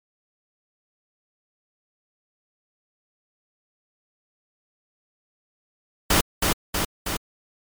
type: noise with echo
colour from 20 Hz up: pink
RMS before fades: -18 dBFS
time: 6.1-6.21 s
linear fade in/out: 5 ms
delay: 320 ms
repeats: 3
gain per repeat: -3 dB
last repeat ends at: 7.17 s
effects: MP3 96 kbps